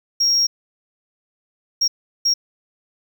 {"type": "tone bursts at uneven times", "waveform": "triangle", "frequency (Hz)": 5588, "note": "F8", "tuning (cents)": 0, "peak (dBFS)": -12, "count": 3, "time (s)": [[0.2, 0.47], [1.81, 1.88], [2.25, 2.34]], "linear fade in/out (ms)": 10, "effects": ["tanh soft clip ceiling -9 dBFS", "9-bit"]}